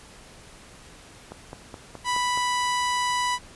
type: click train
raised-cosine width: 1 ms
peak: -23 dBFS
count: 6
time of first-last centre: 1.32-2.375 s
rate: 4.74 Hz
type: tone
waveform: sawtooth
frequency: 987.8 Hz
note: B5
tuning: in tune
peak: -19 dBFS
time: 2.04-3.39 s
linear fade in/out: 50 ms
effects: pink hiss -48 dBFS RMS until 3.55 s + resampled to 24000 Hz